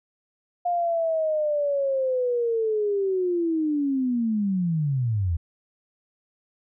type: linear sweep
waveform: sine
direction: down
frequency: 710 to 78.2 Hz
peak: -21 dBFS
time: 0.65-5.37 s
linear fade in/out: 10 ms
effects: none